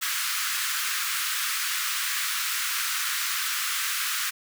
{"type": "high-pass noise", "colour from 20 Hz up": "pink", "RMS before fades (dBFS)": -28, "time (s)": [0.01, 4.31], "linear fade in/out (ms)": 20, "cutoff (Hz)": 1200, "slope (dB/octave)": 48, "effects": []}